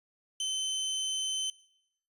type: tone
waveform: 25% pulse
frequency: 3068 Hz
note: G7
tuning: 38 cents flat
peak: -27 dBFS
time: 0.4-1.5 s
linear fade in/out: 2 ms
effects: noise-tail reverb RT60 0.8 s tail -23 dB re dry + resampled to 32000 Hz